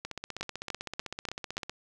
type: two click trains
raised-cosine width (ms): 0.2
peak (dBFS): -15 / -19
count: 5 / 27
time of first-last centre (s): 0.41-1.58 / 0.05-1.696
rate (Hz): 3.42 / 15.8
effects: none